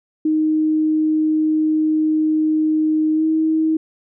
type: tone with pitch glide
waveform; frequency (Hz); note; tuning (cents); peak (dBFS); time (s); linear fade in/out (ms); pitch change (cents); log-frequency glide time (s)
sine; 311.1 to 316.9; D#4 to D#4; 0 to +32; -14; 0.25-3.77; 5; +32; 3.14-3.24
effects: none